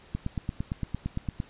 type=click train; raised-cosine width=5 ms; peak=-17 dBFS; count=12; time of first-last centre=0.15-1.401 s; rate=8.79 Hz; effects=pink hiss -54 dBFS RMS until 1.49 s + resampled to 8000 Hz